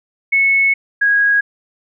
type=tone pair in turn; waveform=sine; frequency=2200 / 1648.1 Hz; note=C#7 / G#6; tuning=-14 / -14 cents; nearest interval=perfect fourth; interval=500 cents; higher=first; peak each=-10 dBFS; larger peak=neither; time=0.32-0.74 / 1.01-1.41 s; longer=first; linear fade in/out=10 ms; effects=none